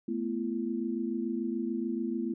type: chord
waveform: sine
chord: A suspended second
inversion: none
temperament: equal with one note detuned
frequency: 220 / 246.9 / 337.9 Hz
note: A3 / B3 / E4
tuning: 0 / 0 / +43 cents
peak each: -34 dBFS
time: 0.08-2.34 s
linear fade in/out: 5 ms
effects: none